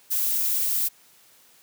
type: noise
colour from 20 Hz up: violet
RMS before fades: -24 dBFS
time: 0.1-0.89 s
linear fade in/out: 20 ms
effects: white hiss -56 dBFS RMS until 1.62 s + high-pass 100 Hz 12 dB/octave